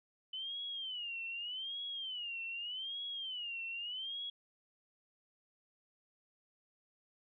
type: tone with vibrato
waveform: sine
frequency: 3000 Hz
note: F#7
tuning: 23 cents sharp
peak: -39 dBFS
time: 0.33-4.3 s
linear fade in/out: 5 ms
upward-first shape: sine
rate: 0.83 Hz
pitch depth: 180 cents each way
effects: none